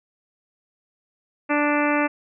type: harmonic tone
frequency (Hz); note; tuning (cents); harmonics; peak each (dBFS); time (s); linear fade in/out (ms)
293.7; D4; 0; 1 / 2 / 3 / 4 / 5 / 6 / 7 / 8 / 9; -22 / -25 / -27 / -28 / -29 / -30 / -30 / -31 / -32; 1.49-2.08; 20
effects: none